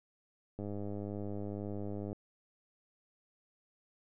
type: click train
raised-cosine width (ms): 2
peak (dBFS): -28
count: 158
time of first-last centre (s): 0.59-2.129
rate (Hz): 102
effects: none

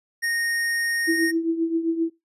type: tone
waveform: square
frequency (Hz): 1855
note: A#6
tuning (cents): -9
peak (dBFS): -23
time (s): 0.22-1.32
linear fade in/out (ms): 20
type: tone with tremolo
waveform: sine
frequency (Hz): 329.6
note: E4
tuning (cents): 0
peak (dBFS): -17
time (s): 1.07-2.1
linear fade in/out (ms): 20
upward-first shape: triangle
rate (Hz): 7.6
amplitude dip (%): 75
effects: noise-tail reverb RT60 0.2 s tail -19 dB re dry + resampled to 32000 Hz

